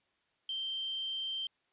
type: tone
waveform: sine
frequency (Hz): 3136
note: G7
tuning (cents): 0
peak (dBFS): -34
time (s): 0.49-1.47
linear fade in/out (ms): 2
effects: white hiss -75 dBFS RMS until 1.72 s + resampled to 8000 Hz